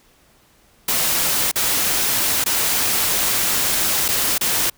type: noise with dropouts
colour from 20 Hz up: white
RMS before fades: -19 dBFS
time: 0.88-4.7 s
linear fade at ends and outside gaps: 5 ms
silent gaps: 1.515-1.557 / 2.441-2.46 / 4.082-4.086 / 4.381-4.41 s
effects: pink hiss -55 dBFS RMS until 4.77 s